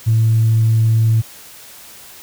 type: tone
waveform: sine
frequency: 112 Hz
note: A2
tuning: 31 cents sharp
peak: -9 dBFS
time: 0.06-1.22 s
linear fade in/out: 20 ms
effects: tanh soft clip ceiling -6 dBFS + white hiss -39 dBFS RMS until 2.22 s